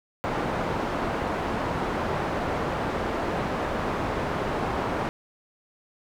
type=low-pass noise; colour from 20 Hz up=white; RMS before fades=-28 dBFS; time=0.24-5.09 s; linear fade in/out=0 ms; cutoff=920 Hz; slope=12 dB/octave; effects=none